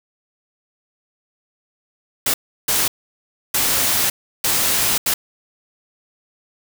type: noise bursts at uneven times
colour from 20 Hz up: white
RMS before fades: -18 dBFS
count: 5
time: 2.26-2.34 / 2.68-2.88 / 3.54-4.1 / 4.44-4.98 / 5.06-5.14 s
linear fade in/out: 5 ms
effects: none